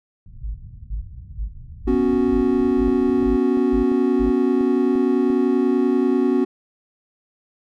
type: low-pass noise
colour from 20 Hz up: pink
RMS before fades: -38 dBFS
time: 0.26-3.32 s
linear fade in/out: 5 ms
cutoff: 130 Hz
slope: 24 dB/octave
type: tone bursts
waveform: sine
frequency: 51.91 Hz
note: G#1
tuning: in tune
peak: -23 dBFS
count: 9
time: 0.43-4.31 s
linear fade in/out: 20 ms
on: 120 ms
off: 350 ms
type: chord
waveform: triangle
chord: B suspended second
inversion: none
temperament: equal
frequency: 246.9 / 277.2 / 370 Hz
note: B3 / C#4 / F#4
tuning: 0 / 0 / 0 cents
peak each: -18 dBFS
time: 1.87-6.45 s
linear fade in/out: 10 ms
type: click train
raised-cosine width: 2 ms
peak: -22 dBFS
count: 8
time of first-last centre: 2.88-5.302 s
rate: 2.89 Hz
effects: none